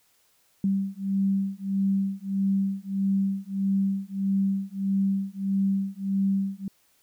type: beating tone pair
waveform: sine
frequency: 194.4 / 196 Hz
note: G3 / G3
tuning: -14 / 0 cents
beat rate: 1.6 Hz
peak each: -26 dBFS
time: 0.64-6.68 s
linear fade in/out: 2 ms
effects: white hiss -65 dBFS RMS until 7.02 s